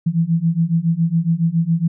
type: beating tone pair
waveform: sine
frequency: 162.4 / 169.6 Hz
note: E3 / E3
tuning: -26 / +50 cents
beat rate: 7.2 Hz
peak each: -18 / -17 dBFS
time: 0.06-1.88 s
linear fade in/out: 10 ms
effects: none